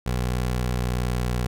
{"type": "tone with pitch glide", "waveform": "20% pulse", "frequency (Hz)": [61.74, 61], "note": ["B1", "B1"], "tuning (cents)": [0, -21], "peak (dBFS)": -18, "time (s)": [0.06, 1.47], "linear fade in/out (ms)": 5, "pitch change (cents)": -21, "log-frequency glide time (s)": [0.53, 1.27], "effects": []}